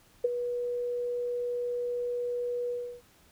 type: tone with ADSR envelope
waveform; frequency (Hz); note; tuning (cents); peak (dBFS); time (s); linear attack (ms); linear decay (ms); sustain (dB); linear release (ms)
sine; 485.9; B4; -28; -19; 0.24-3.02; 8; 20; -10; 320
effects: pink hiss -61 dBFS RMS until 3.31 s